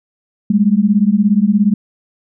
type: beating tone pair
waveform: sine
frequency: 197.6 / 214.6 Hz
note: G3 / A3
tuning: +14 / -43 cents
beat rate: 17 Hz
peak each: -12 dBFS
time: 0.5-1.74 s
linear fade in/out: 5 ms
effects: none